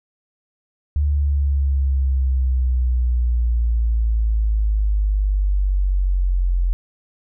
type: exponential sweep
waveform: sine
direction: down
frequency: 73.4 to 43.68 Hz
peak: -15 dBFS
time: 0.96-6.73 s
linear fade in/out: 0 ms
effects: none